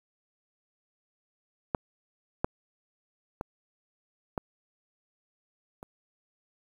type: clicks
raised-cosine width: 1 ms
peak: -12 / -11 / -19 / -16 / -28 dBFS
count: 5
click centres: 1.748 / 2.445 / 3.411 / 4.378 / 5.829 s
effects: 8-bit